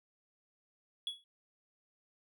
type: tone with exponential decay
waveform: triangle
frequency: 3368 Hz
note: G#7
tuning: 24 cents sharp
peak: -30 dBFS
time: 1.07-1.24 s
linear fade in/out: 1 ms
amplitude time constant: 36 ms
effects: none